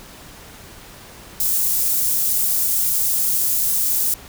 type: high-pass noise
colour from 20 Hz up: white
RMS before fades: -19 dBFS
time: 1.4-4.14 s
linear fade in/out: 2 ms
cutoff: 8800 Hz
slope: 12 dB/octave
effects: pink hiss -41 dBFS RMS until 4.28 s